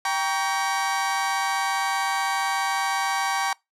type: chord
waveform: 30% pulse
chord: G diminished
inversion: none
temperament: just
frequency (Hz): 784 / 940.8 / 1128.9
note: G5 / Bb5 / Db6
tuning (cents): 0 / +16 / +31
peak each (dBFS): -23 / -26 / -25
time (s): 0.05-3.53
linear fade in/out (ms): 2
effects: noise-tail reverb RT60 0.2 s tail -24 dB re dry + low-pass 10000 Hz 12 dB/octave